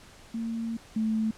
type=tone pair in turn; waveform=sine; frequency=228.1 / 219.6 Hz; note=A#3 / A3; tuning=-37 / -3 cents; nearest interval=minor second; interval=66 cents; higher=first; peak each=-29 / -24 dBFS; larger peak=second; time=0.34-0.77 / 0.96-1.31 s; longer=first; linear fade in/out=5 ms; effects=pink hiss -52 dBFS RMS until 1.37 s + low-pass 9000 Hz 12 dB/octave